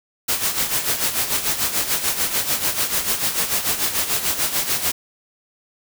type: noise with tremolo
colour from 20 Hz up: white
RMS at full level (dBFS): -19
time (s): 0.28-4.92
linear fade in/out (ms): 10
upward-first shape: sine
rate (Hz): 6.8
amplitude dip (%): 65
effects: none